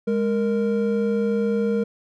triangle tone pair together, 207 / 465.1 Hz, G#3 / A#4, -5 / -4 cents, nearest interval octave + major second, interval 1401 cents, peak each -20 dBFS, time 0.07-1.84 s, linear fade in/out 10 ms, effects none

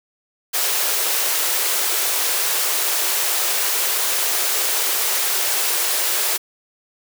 white high-pass noise, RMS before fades -20 dBFS, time 0.53-6.38 s, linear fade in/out 20 ms, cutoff 340 Hz, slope 96 dB/octave, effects none

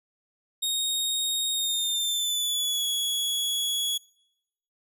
sawtooth tone with pitch glide, 3729 to 3361 Hz, A#7 to G#7, 0 to +20 cents, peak -22 dBFS, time 0.62-3.98 s, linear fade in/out 10 ms, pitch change -180 cents, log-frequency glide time 1.52-2.86 s, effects noise-tail reverb RT60 0.9 s tail -25 dB re dry

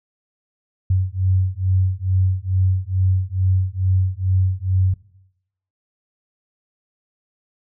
sine beating tone pair, 92.5 / 94.8 Hz, F#2 / F#2, 0 / +43 cents, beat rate 2.3 Hz, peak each -19 dBFS, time 0.9-4.94 s, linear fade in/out 5 ms, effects noise-tail reverb RT60 0.8 s tail -19 dB re dry

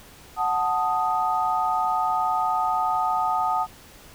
sine chord, D# diminished, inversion first, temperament equal, 740 / 880 / 1244.5 Hz, F#5 / A5 / D#6, 0 / 0 / 0 cents, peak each -25 dBFS, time 0.36-3.67 s, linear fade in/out 50 ms, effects pink hiss -48 dBFS RMS until 4.14 s

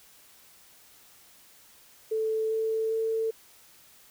sine tone with pitch steps, 440 / 443.3 / 446.7 Hz, A4 / A4 / A4, 0 / +13 / +26 cents, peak -25 dBFS, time 2.11-3.31 s, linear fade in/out 10 ms, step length 400 ms, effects white hiss -56 dBFS RMS until 4.1 s

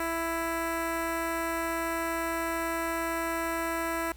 10% pulse tone with notch filter, 331.2 Hz, E4, 8 cents sharp, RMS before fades -31 dBFS, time 0-4.12 s, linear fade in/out 2 ms, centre 4800 Hz, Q 1.5, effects added 58 Hz sine -47 dBFS peak until 4.16 s + pink hiss -56 dBFS RMS until 4.16 s

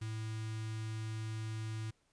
square tone with notch filter, 110 Hz, A2, in tune, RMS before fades -40 dBFS, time 0.01-1.91 s, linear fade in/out 10 ms, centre 600 Hz, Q 0.57, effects pink hiss -75 dBFS RMS until 2.12 s + resampled to 22050 Hz

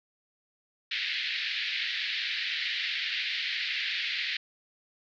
pink band-pass noise, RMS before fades -32 dBFS, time 0.91-4.37 s, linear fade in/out 5 ms, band 1800 to 4400 Hz, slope 48 dB/octave, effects none

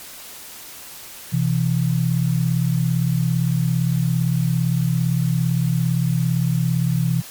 sine tone pair together, 127.67 / 165.3 Hz, C3 / E3, -42 / +5 cents, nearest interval major third, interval 447 cents, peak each -19 dBFS, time 1.32-7.22 s, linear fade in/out 20 ms, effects white hiss -38 dBFS RMS until 7.3 s + MP3 96 kbps

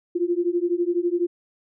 sine beating tone pair, 343 / 355 Hz, F4 / F4, -31 / +28 cents, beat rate 12 Hz, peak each -23 dBFS, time 0.15-1.27 s, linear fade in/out 10 ms, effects none

